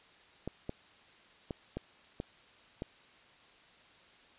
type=clicks; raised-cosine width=2 ms; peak=-23 dBFS; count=6; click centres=0.476 / 0.694 / 1.508 / 1.77 / 2.201 / 2.821 s; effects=white hiss -60 dBFS RMS until 4.38 s + resampled to 8000 Hz